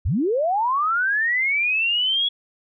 sine linear sweep, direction up, 53.6 to 3373 Hz, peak -18 dBFS, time 0.05-2.29 s, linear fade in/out 10 ms, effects none

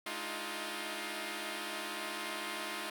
5% pulse tone cluster, 210.7 / 301.7 / 317.8 / 351.3 Hz, G#3 / D4 / D#4 / F4, +25 / +47 / +37 / +10 cents, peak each -34 / -35 / -32 / -30 dBFS, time 0.06-2.9 s, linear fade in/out 5 ms, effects none

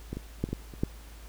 clicks, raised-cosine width 3 ms, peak -21 / -22 / -14 / -28 / -17 / -29 / -13 dBFS, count 7, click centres 0.13 / 0.17 / 0.44 / 0.489 / 0.53 / 0.738 / 0.835 s, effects added 54 Hz sine -44 dBFS peak until 1.28 s + pink hiss -53 dBFS RMS until 1.28 s

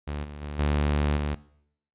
sawtooth tone with level steps, 73.42 Hz, D2, in tune, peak -26 / -34 / -29 / -18 / -22 dBFS, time 0.07-1.35 s, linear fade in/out 10 ms, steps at 0.23 / 0.41 / 0.58 / 1.16 s, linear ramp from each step 20 ms, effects noise-tail reverb RT60 0.7 s tail -20 dB re dry + resampled to 8000 Hz

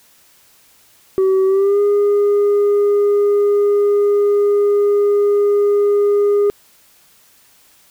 sine tone with pitch glide, 381.4 to 408.8 Hz, G4 to G#4, -47 to -27 cents, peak -8 dBFS, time 1.18-6.5 s, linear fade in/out 0 ms, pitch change +120 cents, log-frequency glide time 1.46-1.8 s, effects tanh soft clip ceiling -10 dBFS + white hiss -51 dBFS RMS until 7.9 s

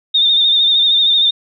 sine tone with vibrato, 3641 Hz, A#7, 41 cents flat, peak -9 dBFS, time 0.14-1.31 s, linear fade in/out 10 ms, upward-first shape sine, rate 13 Hz, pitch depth 47 cents each way, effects none

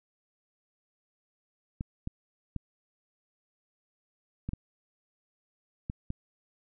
clicks, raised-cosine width 5 ms, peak -21 dBFS, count 7, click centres 1.809 / 2.074 / 2.563 / 4.49 / 4.534 / 5.899 / 6.104 s, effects none

